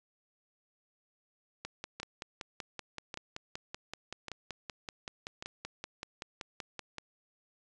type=two click trains; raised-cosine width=0.2 ms; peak=-23 / -22 dBFS; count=4 / 29; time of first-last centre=2-5.425 / 1.65-6.983 s; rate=0.876 / 5.25 Hz; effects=resampled to 22050 Hz

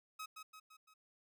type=tone with echo; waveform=sawtooth; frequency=1273 Hz; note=D#6; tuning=39 cents sharp; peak=-40 dBFS; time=0.19-0.26 s; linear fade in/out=10 ms; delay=170 ms; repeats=4; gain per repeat=-5 dB; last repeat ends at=0.94 s; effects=none

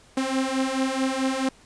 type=beating tone pair; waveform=sawtooth; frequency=261.6 / 266.2 Hz; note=C4 / C4; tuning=0 / +30 cents; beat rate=4.6 Hz; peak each=-23 / -21 dBFS; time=0.17-1.49 s; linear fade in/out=5 ms; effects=pink hiss -54 dBFS RMS until 1.65 s + resampled to 22050 Hz

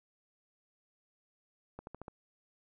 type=accelerating click train; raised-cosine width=1 ms; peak=-30 dBFS; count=5; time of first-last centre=1.79-2.082 s; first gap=81 ms; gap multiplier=0.93; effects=none

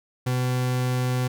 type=tone; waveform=40% pulse; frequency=126.2 Hz; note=B2; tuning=38 cents sharp; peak=-21 dBFS; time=0.26-1.28 s; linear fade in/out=10 ms; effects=none

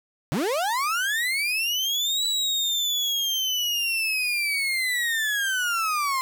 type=linear two-way sweep; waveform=35% pulse; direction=up then down; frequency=123.47 to 3951 to 1034 Hz; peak=-21 dBFS; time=0.32-6.21 s; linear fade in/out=0 ms; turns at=2.25 s; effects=none

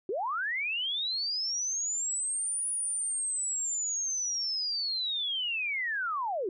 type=linear two-way sweep; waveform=sine; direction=up then down; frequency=339 to 9800 to 339 Hz; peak=-29 dBFS; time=0.09-6.49 s; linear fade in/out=2 ms; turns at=2.68 s; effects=none

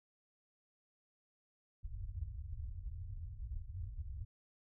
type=low-pass noise; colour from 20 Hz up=white; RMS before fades=-44 dBFS; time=1.83-4.25 s; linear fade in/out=20 ms; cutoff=100 Hz; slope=48 dB/octave; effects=none

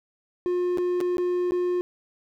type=tone with dropouts; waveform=triangle; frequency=357.1 Hz; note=F4; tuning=39 cents sharp; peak=-20 dBFS; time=0.46-1.81 s; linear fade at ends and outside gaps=0 ms; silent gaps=0.774-0.783 / 1.004-1.011 / 1.17-1.182 / 1.509-1.52 s; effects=none

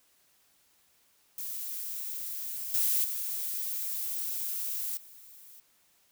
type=noise with level steps; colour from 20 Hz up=violet; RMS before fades=-37 / -27 / -34 / -52 dBFS; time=1.38-5.6 s; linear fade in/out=2 ms; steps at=2.74 / 3.04 / 4.97 s; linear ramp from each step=2 ms; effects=white hiss -67 dBFS RMS until 6.11 s

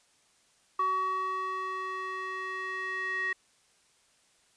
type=tone with band-pass filter sweep; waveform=square; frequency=376.8 Hz; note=F#4; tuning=32 cents sharp; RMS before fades=-33 dBFS; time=0.79-3.33 s; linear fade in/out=5 ms; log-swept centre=1200 to 1800 Hz; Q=10; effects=white hiss -66 dBFS RMS until 4.56 s + resampled to 22050 Hz

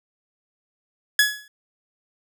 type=tone with exponential decay; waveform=sawtooth; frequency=1690 Hz; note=G#6; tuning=30 cents sharp; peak=-8 dBFS; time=1.19-1.48 s; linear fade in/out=2 ms; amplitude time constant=62 ms; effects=none

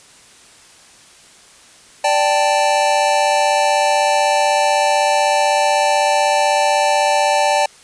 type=chord; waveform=square; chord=D suspended fourth; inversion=none; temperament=equal; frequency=587.3 / 784 / 880 Hz; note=D5 / G5 / A5; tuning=0 / 0 / 0 cents; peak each=-18 dBFS; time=2.04-7.66 s; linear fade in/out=5 ms; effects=white hiss -45 dBFS RMS until 7.83 s + resampled to 22050 Hz

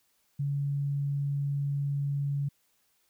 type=tone; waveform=sine; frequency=141.5 Hz; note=C#3; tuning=36 cents sharp; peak=-27 dBFS; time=0.39-2.49 s; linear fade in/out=10 ms; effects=white hiss -71 dBFS RMS until 3.09 s

